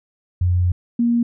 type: tone pair in turn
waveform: sine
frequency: 89.3 / 236.2 Hz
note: F2 / A#3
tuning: +39 / +23 cents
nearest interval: octave + perfect fourth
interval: 1684 cents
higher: second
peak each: -14 dBFS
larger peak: neither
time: 0.41-0.72 / 0.99-1.23 s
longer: first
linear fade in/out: 5 ms
effects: none